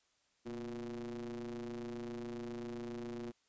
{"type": "ring-modulated tone", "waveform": "square", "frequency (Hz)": 61.74, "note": "B1", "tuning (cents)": 0, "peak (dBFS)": -39, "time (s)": [0.45, 3.32], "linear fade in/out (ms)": 20, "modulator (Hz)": 295, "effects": ["white hiss -75 dBFS RMS until 3.48 s", "resampled to 16000 Hz"]}